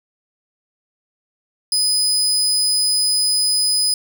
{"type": "tone", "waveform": "30% pulse", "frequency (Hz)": 5000, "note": "D#8", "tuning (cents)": 8, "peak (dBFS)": -12, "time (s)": [1.72, 3.94], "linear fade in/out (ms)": 2, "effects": []}